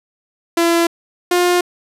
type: tone pair in turn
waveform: sawtooth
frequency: 337.9 / 354.9 Hz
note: E4 / F4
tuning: +43 / +28 cents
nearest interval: minor second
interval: 85 cents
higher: second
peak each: -8 dBFS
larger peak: neither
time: 0.57-0.87 / 1.31-1.61 s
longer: neither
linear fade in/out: 5 ms
effects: resampled to 32000 Hz + 8-bit